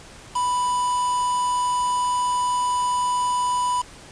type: tone with quantisation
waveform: triangle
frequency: 989 Hz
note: B5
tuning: 2 cents sharp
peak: -18 dBFS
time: 0.35-3.82 s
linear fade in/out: 10 ms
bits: 5
effects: pink hiss -44 dBFS RMS until 4.11 s + resampled to 22050 Hz